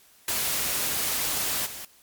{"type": "noise with level steps", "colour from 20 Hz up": "white", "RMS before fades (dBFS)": [-27, -38], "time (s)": [0.28, 1.85], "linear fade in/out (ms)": 2, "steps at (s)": 1.65, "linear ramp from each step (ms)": 20, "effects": ["white hiss -57 dBFS RMS until 2.02 s", "MP3 96 kbps"]}